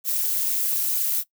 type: noise with amplitude modulation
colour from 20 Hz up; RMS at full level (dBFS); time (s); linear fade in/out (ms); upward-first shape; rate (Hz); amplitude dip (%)
violet; -20; 0.04-1.24; 50; sine; 272; 85
effects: noise-tail reverb RT60 0.1 s tail -19 dB re dry